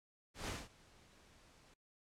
pink noise with ADSR envelope, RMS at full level -41 dBFS, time 0.34-1.74 s, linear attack 140 ms, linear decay 200 ms, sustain -24 dB, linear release 4 ms, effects noise-tail reverb RT60 0.1 s tail -23 dB re dry + low-pass 8000 Hz 12 dB/octave

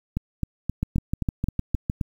two click trains, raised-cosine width 5 ms, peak -11 / -12 dBFS, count 8 / 8, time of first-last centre 0.83-1.899 / 0.17-2.012 s, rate 6.55 / 3.8 Hz, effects 8-bit

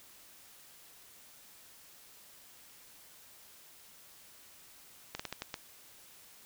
slowing click train, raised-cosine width 0.2 ms, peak -20 dBFS, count 6, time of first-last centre 5.15-5.541 s, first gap 45 ms, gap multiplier 1.28, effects white hiss -57 dBFS RMS until 6.45 s

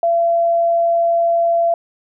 sine tone, 678 Hz, E5, 49 cents sharp, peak -12 dBFS, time 0.03-1.74 s, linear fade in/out 2 ms, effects none

